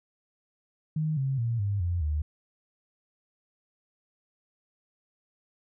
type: tone with pitch steps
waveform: sine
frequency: 155.56 / 134.64 / 116.54 / 100.87 / 87.31 / 75.57 Hz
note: D#3 / C3 / A#2 / G2 / F2 / D#2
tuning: 0 / +50 / 0 / +50 / 0 / -50 cents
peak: -25 dBFS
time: 0.96-2.22 s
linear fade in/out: 5 ms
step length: 210 ms
effects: none